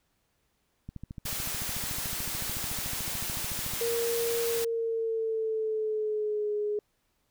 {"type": "click train", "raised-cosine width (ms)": 5, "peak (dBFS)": -27, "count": 40, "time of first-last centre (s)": [0.89, 3.737], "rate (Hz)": 13.7}
{"type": "noise", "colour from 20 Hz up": "white", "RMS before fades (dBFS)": -34, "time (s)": [1.25, 4.65], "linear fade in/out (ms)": 10}
{"type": "tone with pitch glide", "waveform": "sine", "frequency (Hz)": [466.2, 417.7], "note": ["A#4", "G#4"], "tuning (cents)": [0, 10], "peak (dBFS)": -27, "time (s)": [3.81, 6.79], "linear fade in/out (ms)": 2, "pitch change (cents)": -190, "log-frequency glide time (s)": [4.43, 6.53]}
{"effects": ["pink hiss -74 dBFS RMS until 7.3 s"]}